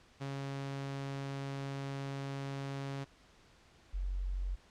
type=tone pair in turn; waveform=sawtooth / sine; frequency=137.8 / 45.99 Hz; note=C#3 / F#1; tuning=-10 / -10 cents; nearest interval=octave + perfect fifth; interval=1900 cents; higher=first; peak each=-34 / -33 dBFS; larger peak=second; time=0.2-3.05 / 3.93-4.56 s; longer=first; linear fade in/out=20 ms; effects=pink hiss -63 dBFS RMS until 4.7 s + low-pass 6000 Hz 12 dB/octave